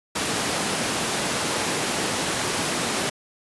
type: high-pass noise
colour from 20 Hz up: pink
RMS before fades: -25 dBFS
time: 0.15-3.1 s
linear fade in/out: 10 ms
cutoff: 180 Hz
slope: 12 dB/octave
effects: resampled to 24000 Hz